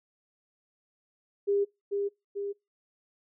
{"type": "tone with echo", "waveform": "sine", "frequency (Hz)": 402.5, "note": "G4", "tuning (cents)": 46, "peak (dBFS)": -23, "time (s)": [1.47, 1.65], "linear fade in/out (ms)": 20, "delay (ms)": 440, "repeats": 2, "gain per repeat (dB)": -4, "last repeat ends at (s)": 2.53, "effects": ["noise-tail reverb RT60 0.2 s tail -23 dB re dry"]}